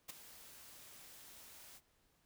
white noise with ADSR envelope, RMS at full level -44 dBFS, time 0.08-1.81 s, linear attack 20 ms, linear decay 9 ms, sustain -13 dB, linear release 50 ms, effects pink hiss -75 dBFS RMS until 2.25 s

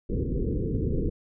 pink low-pass noise, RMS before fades -27 dBFS, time 0.09-1.1 s, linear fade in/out 10 ms, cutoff 490 Hz, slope 96 dB/octave, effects none

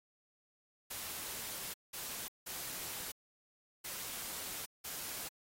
white noise bursts at uneven times, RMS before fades -43 dBFS, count 5, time 0.9-1.74 / 1.93-2.28 / 2.46-3.12 / 3.84-4.66 / 4.84-5.29 s, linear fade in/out 10 ms, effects AAC 48 kbps

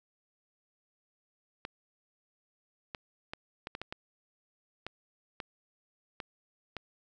clicks, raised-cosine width 0.3 ms, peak -22 dBFS, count 11, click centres 1.651 / 2.948 / 3.335 / 3.671 / 3.751 / 3.816 / 3.925 / 4.866 / 5.402 / 6.202 / 6.767 s, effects none

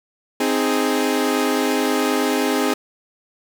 sawtooth chord, Ab major, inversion first, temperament equal, 261.6 / 311.1 / 415.3 Hz, C4 / Eb4 / Ab4, 0 / 0 / 0 cents, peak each -17 / -19 / -18 dBFS, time 0.4-2.74 s, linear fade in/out 5 ms, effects none

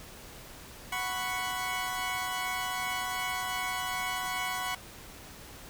20% pulse chord, F# suspended fourth, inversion none, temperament equal, 740 / 987.8 / 1108.7 Hz, F#5 / B5 / C#6, 0 / 0 / 0 cents, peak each -31 dBFS, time 0.92-4.75 s, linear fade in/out 5 ms, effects pink hiss -48 dBFS RMS until 5.69 s

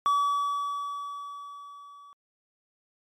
triangle tone with level ramp, 1143 Hz, D6, 47 cents flat, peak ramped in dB -18 to -46 dBFS, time 0.06-2.13 s, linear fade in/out 0 ms, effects MP3 96 kbps

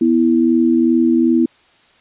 sine tone pair together, 246.6 / 329.2 Hz, B3 / E4, -2 / -2 cents, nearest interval perfect fourth, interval 500 cents, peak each -13 dBFS, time 0.01-1.46 s, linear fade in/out 5 ms, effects white hiss -52 dBFS RMS until 2 s + resampled to 8000 Hz

